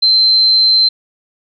sine tone, 4105 Hz, C8, 34 cents flat, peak -7 dBFS, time 0.02-0.89 s, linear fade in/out 10 ms, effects none

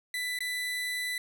30% pulse tone with dropouts, 1990 Hz, B6, 13 cents sharp, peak -28 dBFS, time 0.14-1.18 s, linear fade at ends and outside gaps 2 ms, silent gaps 0.389-0.405 s, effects none

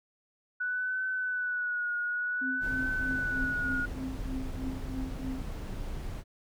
sine tone with vibrato, 1480 Hz, F#6, in tune, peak -29 dBFS, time 0.6-3.86 s, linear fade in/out 10 ms, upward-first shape triangle, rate 0.55 Hz, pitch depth 49 cents each way
sine tone with tremolo, 261.9 Hz, C4, 2 cents sharp, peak -32 dBFS, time 2.41-5.43 s, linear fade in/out 10 ms, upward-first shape triangle, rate 3.2 Hz, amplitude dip 100%
brown noise, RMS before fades -37 dBFS, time 2.6-6.24 s, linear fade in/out 50 ms
effects none

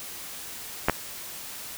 clicks, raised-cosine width 0.5 ms, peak -5 dBFS, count 2, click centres 0.885 / 0.897 s, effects white hiss -39 dBFS RMS until 1.77 s

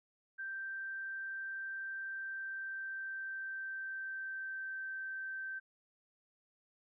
sine tone with pitch glide, 1568 to 1554.5 Hz, G6 to G6, 0 to -15 cents, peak -39 dBFS, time 0.38-5.6 s, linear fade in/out 20 ms, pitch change -15 cents, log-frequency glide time 2.03-4.78 s, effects none

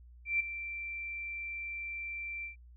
sine tone with ADSR envelope, 2349 Hz, D7, in tune, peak -25 dBFS, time 0.25-2.56 s, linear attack 150 ms, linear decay 9 ms, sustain -12 dB, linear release 120 ms, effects added 60 Hz sine -52 dBFS peak until 2.76 s

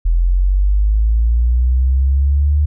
sine linear sweep, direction up, 41.17 to 74.8 Hz, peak -10 dBFS, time 0.05-2.66 s, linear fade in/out 10 ms, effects none

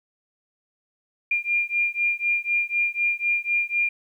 sine beating tone pair, 2400 / 2404 Hz, D7 / D7, +37 / +40 cents, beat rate 4 Hz, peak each -24 dBFS, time 1.31-3.89 s, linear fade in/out 5 ms, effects 10-bit

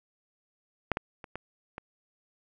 clicks, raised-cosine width 0.5 ms, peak -10 / -14 / -27 / -21 / -23 dBFS, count 5, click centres 0.917 / 0.971 / 1.242 / 1.356 / 1.781 s, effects none

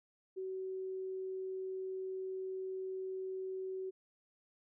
sine tone, 377.5 Hz, F#4, 35 cents sharp, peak -38 dBFS, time 0.36-3.91 s, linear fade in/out 20 ms, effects none

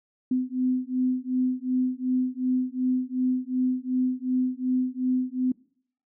sine beating tone pair, 253.4 / 256.1 Hz, B3 / C4, +45 / -37 cents, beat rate 2.7 Hz, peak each -26 dBFS, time 0.31-5.52 s, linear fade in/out 5 ms, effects noise-tail reverb RT60 0.6 s tail -23 dB re dry

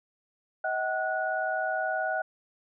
sine tone cluster, 636 / 755 / 1463 Hz, D#5 / F#5 / F#6, +38 / +35 / -20 cents, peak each -31 dBFS, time 0.64-2.22 s, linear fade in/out 5 ms, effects none

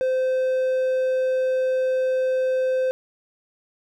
triangle tone with hard clipping, 517 Hz, C5, 21 cents flat, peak -20 dBFS, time 0.01-2.91 s, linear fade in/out 0 ms, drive 6 dB, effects none

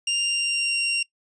sawtooth tone with pitch glide, 2794 to 2765 Hz, F7 to F7, 0 to -18 cents, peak -18 dBFS, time 0.07-1.03 s, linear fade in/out 5 ms, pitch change -18 cents, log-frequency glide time 0.19-0.77 s, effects noise-tail reverb RT60 0.1 s tail -22 dB re dry + resampled to 22050 Hz

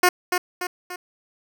10% pulse tone with echo, 359.6 Hz, F#4, 49 cents flat, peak -5 dBFS, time 0.03-0.09 s, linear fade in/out 5 ms, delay 290 ms, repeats 3, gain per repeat -6 dB, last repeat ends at 0.96 s, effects none

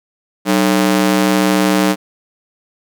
sawtooth ring-modulated tone, 246.9 Hz, B3, in tune, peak -4 dBFS, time 0.45-1.96 s, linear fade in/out 50 ms, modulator 56.4 Hz, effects none

